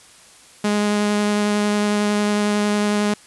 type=tone with vibrato; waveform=sawtooth; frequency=207.7 Hz; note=G#3; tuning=in tune; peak=-13 dBFS; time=0.64-3.14 s; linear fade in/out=5 ms; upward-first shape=sine; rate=11 Hz; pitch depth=8 cents each way; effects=white hiss -47 dBFS RMS until 3.26 s + resampled to 24000 Hz